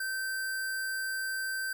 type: tone with sample-and-hold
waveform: sine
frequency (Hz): 1547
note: G6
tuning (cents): -23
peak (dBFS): -31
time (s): 0-1.73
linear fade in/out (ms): 5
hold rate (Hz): 6300
effects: none